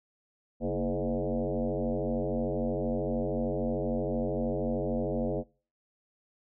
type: tone with frequency modulation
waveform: sine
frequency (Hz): 141.6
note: C#3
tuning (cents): +37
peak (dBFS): -27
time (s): 0.6-5.44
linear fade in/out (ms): 50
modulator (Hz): 93.1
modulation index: 5.3
effects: noise-tail reverb RT60 0.4 s tail -23 dB re dry